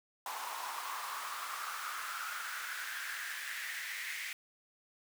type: noise with high-pass filter sweep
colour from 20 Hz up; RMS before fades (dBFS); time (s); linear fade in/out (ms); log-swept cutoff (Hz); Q
pink; -41; 0.26-4.33; 2; 920 to 2100; 5
effects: none